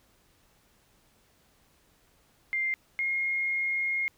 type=tone pair in turn; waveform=sine; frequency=2101 / 2143 Hz; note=C7 / C7; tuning=+7 / +41 cents; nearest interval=unison; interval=34 cents; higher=second; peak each=-26 dBFS; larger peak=neither; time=2.53-2.74 / 2.99-4.08 s; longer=second; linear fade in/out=0 ms; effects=pink hiss -65 dBFS RMS until 4.17 s